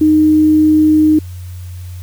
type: tone with quantisation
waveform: sine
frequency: 308.5 Hz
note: D#4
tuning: 15 cents flat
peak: -6 dBFS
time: 0.01-1.19 s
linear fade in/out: 5 ms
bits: 6
effects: added 90 Hz sine -25 dBFS peak until 2.02 s + white hiss -44 dBFS RMS until 2.02 s